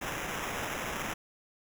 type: noise with sample-and-hold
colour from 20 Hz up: violet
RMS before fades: -36 dBFS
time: 0.01-1.14 s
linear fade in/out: 10 ms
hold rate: 4410 Hz
effects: none